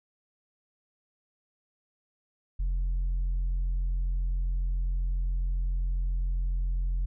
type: tone with tanh clipping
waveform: sine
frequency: 43.69 Hz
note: F1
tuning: 1 cent sharp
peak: -26 dBFS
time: 2.59-7.06 s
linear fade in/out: 10 ms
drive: 2 dB
effects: none